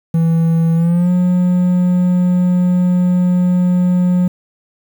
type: tone with pitch glide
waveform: triangle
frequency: 164.81 to 179.73 Hz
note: E3 to F3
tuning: 0 to +50 cents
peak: -8 dBFS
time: 0.14-4.28 s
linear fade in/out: 5 ms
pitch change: +150 cents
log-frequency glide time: 0.75-1.11 s
effects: 7-bit